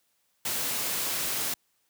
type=noise; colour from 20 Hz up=white; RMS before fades=-30 dBFS; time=0.45-1.54 s; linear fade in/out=5 ms; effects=white hiss -72 dBFS RMS until 1.89 s + high-pass 80 Hz 12 dB/octave